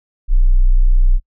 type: tone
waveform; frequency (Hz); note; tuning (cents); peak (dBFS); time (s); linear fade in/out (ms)
sine; 30.87; B0; 0; -7; 0.28-1.2; 50
effects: noise-tail reverb RT60 0.1 s tail -24 dB re dry